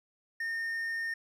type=tone; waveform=triangle; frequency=1827 Hz; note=A#6; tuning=35 cents flat; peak=-30 dBFS; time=0.4-1.14 s; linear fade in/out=5 ms; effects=none